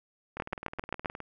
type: two click trains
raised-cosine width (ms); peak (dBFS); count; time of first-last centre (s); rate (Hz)
0.5; -24 / -15; 17 / 6; 0.37-1.203 / 0.4-1.058; 19.2 / 7.6
effects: none